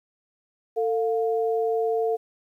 sine tone pair together, 448.1 / 705 Hz, A4 / F5, +32 / +16 cents, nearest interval minor sixth, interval 784 cents, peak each -22 / -28 dBFS, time 0.76-2.17 s, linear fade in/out 20 ms, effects 10-bit

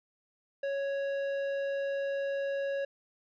triangle tone with tanh clipping, 554.4 Hz, C#5, in tune, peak -32 dBFS, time 0.63-2.85 s, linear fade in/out 5 ms, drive 15 dB, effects none

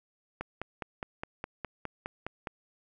click train, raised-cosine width 0.5 ms, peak -20 dBFS, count 11, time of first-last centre 0.41-2.472 s, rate 4.85 Hz, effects none

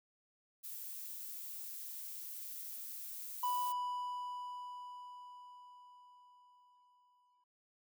violet noise, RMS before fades -46 dBFS, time 0.63-3.73 s, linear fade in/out 20 ms
triangle tone with exponential decay, 987.8 Hz, B5, in tune, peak -30 dBFS, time 3.43-7.44 s, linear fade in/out 5 ms, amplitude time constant 870 ms
effects none

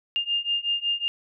sine beating tone pair, 2811 / 2816.4 Hz, F7 / F7, +11 / +14 cents, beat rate 5.4 Hz, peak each -27 / -26 dBFS, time 0.16-1.08 s, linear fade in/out 0 ms, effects none

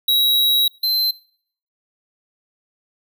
square tone pair in turn, 3859 / 4100 Hz, B7 / C8, -41 / -36 cents, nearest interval minor second, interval 105 cents, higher second, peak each -14 / -17 dBFS, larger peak first, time 0.08-0.68 / 0.83-1.11 s, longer first, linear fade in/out 5 ms, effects noise-tail reverb RT60 0.6 s tail -24 dB re dry

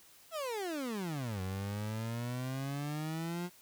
30% pulse exponential two-way sweep, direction down then up, 680 to 92.5 to 179.4 Hz, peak -33 dBFS, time 0.31-3.5 s, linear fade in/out 50 ms, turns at 1.41 s, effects white hiss -60 dBFS RMS until 3.61 s

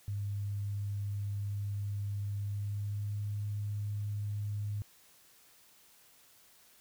sine tone with pitch glide, 101.4 to 103.35 Hz, G#2 to G#2, -41 to -8 cents, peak -33 dBFS, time 0.08-4.82 s, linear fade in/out 0 ms, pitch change +33 cents, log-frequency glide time 2.37-3.25 s, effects white hiss -62 dBFS RMS until 6.8 s

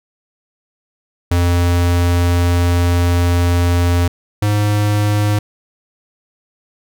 square tone pair in turn, 87.31 / 104.19 Hz, F2 / G#2, 0 / +6 cents, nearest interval minor third, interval 306 cents, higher second, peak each -12 / -13 dBFS, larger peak first, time 1.31-4.08 / 4.42-5.39 s, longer first, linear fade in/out 5 ms, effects none

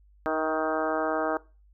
harmonic tone with a mistuned harmonic, 157.2 Hz, D#3, 18 cents sharp, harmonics 2 / 3 / 4 / 5 / 6 / 7 / 8 / 9 / 10, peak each -32 / -32 / -30 / -33 / -36 / -38 / -34 / -40 / -37 dBFS, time 0.26-1.37 s, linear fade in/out 0 ms, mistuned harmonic 4, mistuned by +16 cents, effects noise-tail reverb RT60 0.3 s tail -20 dB re dry + added 50 Hz sine -55 dBFS peak until 1.73 s

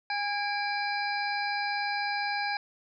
harmonic tone with a mistuned harmonic, 818 Hz, G#5, 26 cents flat, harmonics 1 / 2 / 3 / 5 / 6, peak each -31 / -34 / -35 / -40 / -39 dBFS, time 0.1-2.57 s, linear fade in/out 2 ms, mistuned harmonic 3, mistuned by -78 cents, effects none

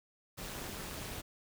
pink noise with amplitude modulation, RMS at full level -40 dBFS, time 0.37-1.22 s, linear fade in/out 20 ms, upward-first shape sine, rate 211 Hz, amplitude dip 65%, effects none

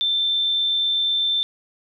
sine tone, 3556 Hz, A7, 18 cents sharp, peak -18 dBFS, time 0.01-1.43 s, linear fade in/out 0 ms, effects none

